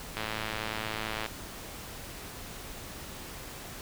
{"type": "click train", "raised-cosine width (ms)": 0.3, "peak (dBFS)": -17, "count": 120, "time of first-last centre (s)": [0.17, 1.262], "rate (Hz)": 109, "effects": ["pink hiss -43 dBFS RMS until 3.81 s"]}